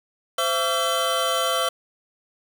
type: tone cluster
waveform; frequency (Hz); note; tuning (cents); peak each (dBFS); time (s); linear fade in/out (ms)
square; 519 / 672 / 1144 / 1349 / 3091; C5 / E5 / D6 / E6 / G7; -14 / +33 / -46 / +40 / -25; -28; 0.38-1.69; 5
effects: none